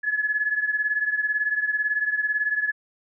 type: beating tone pair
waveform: sine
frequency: 1700 / 1718 Hz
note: G#6 / A6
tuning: +40 / -42 cents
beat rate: 18 Hz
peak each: -23 / -27 dBFS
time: 0.03-2.72 s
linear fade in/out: 20 ms
effects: none